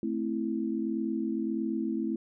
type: chord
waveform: sine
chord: A minor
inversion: none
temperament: equal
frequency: 220 / 261.6 / 329.6 Hz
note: A3 / C4 / E4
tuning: 0 / 0 / 0 cents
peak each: -32 / -34 / -32 dBFS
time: 0.03-2.16 s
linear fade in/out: 2 ms
effects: none